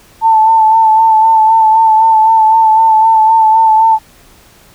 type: tone with vibrato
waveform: sine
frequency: 885 Hz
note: A5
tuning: 10 cents sharp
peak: -4 dBFS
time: 0.21-3.99 s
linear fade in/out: 50 ms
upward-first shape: sine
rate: 3.9 Hz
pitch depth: 31 cents each way
effects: pink hiss -43 dBFS RMS until 4.74 s